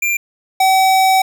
square tone pair in turn, 2379 / 761.6 Hz, D7 / F#5, +22 / +50 cents, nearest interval octave + minor sixth, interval 1972 cents, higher first, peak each -15 / -10 dBFS, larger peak second, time 0.02-0.17 / 0.6-1.22 s, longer second, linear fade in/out 5 ms, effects none

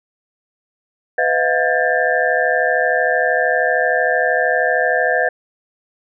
sine tone cluster, 501 / 637 / 710 / 1610 / 1767 Hz, B4 / D#5 / F5 / G6 / A6, +25 / +41 / +28 / +46 / +7 cents, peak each -20 dBFS, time 1.18-5.29 s, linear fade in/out 5 ms, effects none

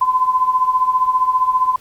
sine tone with tremolo, 1020 Hz, C6, 44 cents flat, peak -9 dBFS, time 0.01-1.76 s, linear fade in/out 5 ms, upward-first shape triangle, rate 15 Hz, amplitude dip 80%, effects pink hiss -48 dBFS RMS until 1.8 s

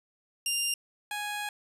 15% pulse tone pair in turn, 2794 / 830.7 Hz, F7 / G#5, 0 / 0 cents, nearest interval octave + major sixth, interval 2100 cents, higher first, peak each -20 / -26 dBFS, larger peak first, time 0.46-0.74 / 1.11-1.49 s, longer second, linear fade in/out 2 ms, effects resampled to 32000 Hz + 10-bit

